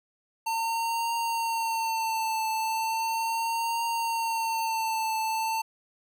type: tone with vibrato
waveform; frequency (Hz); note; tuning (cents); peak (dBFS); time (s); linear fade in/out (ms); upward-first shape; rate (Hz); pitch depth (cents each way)
square; 904; A5; +47; -27; 0.46-5.62; 10; triangle; 0.37; 43
effects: none